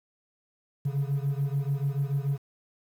triangle beating tone pair, 137.4 / 144.3 Hz, C#3 / D3, -15 / -30 cents, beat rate 6.9 Hz, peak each -25 / -27 dBFS, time 0.85-2.38 s, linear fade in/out 10 ms, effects tanh soft clip ceiling -18 dBFS + 9-bit

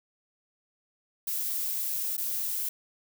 violet noise with dropouts, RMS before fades -31 dBFS, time 1.27-2.69 s, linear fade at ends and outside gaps 5 ms, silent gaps 2.168-2.178 s, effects none

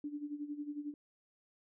sine tone with tremolo, 293 Hz, D4, 4 cents flat, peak -36 dBFS, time 0.04-0.94 s, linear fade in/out 2 ms, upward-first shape sine, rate 11 Hz, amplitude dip 75%, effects none

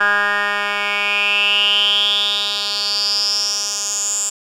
10% pulse tone with band-pass filter sweep, 204.3 Hz, G#3, 28 cents flat, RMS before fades -18 dBFS, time 0-4.3 s, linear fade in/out 10 ms, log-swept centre 1600 to 7500 Hz, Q 8.5, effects none

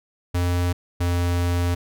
square tone pair in turn, 88.3 / 87.59 Hz, F2 / F2, +20 / +6 cents, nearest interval unison, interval 14 cents, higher first, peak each -20 dBFS, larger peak neither, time 0.34-0.73 / 1-1.75 s, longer second, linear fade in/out 10 ms, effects none

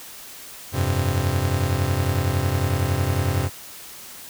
45% pulse chord, F suspended second, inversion none, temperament just, 87.31 / 98.22 / 130.96 Hz, F2 / G2 / C3, 0 / +4 / +2 cents, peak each -24 / -24 / -25 dBFS, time 0.72-3.5 s, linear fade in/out 50 ms, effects white hiss -40 dBFS RMS until 4.29 s

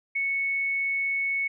sine tone, 2211 Hz, C#7, 5 cents flat, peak -24 dBFS, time 0.15-1.48 s, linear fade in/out 10 ms, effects none

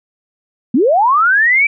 sine linear sweep, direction up, 211.3 to 2349 Hz, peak -8 dBFS, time 0.74-1.67 s, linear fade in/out 5 ms, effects none

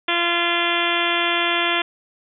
harmonic tone with a mistuned harmonic, 343.9 Hz, F4, 27 cents flat, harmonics 1 / 2 / 3 / 4 / 5 / 6 / 7 / 8 / 9 / 10, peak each -27 / -27 / -27 / -27 / -27 / -27 / -27 / -27 / -27 / -27 dBFS, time 0.08-1.82 s, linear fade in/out 5 ms, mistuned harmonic 9, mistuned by +16 cents, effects none

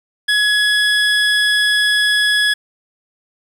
25% pulse tone, 1684 Hz, G#6, 24 cents sharp, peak -8 dBFS, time 0.28-2.54 s, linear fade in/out 10 ms, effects low-pass 8000 Hz 12 dB/octave + 7-bit

